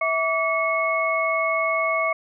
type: tone cluster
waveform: sine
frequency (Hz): 652 / 1149 / 2189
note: E5 / D6 / C#7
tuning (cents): -19 / -38 / -22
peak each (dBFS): -24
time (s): 0.01-2.13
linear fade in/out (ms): 5
effects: none